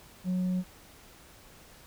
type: tone with tanh clipping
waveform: sine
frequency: 182.9 Hz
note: F#3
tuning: 20 cents flat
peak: -27 dBFS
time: 0.24-0.64 s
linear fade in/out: 50 ms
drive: 2 dB
effects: pink hiss -54 dBFS RMS until 1.86 s